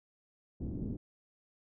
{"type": "low-pass noise", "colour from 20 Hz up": "white", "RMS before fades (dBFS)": -38, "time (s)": [0.6, 0.97], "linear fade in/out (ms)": 10, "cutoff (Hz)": 290, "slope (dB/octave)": 24, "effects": []}